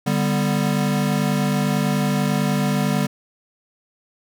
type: chord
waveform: square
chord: G major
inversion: second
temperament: equal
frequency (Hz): 146.83 / 196 / 246.9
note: D3 / G3 / B3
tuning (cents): 0 / 0 / 0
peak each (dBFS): -23 / -22 / -25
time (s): 0.06-3.07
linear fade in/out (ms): 10
effects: none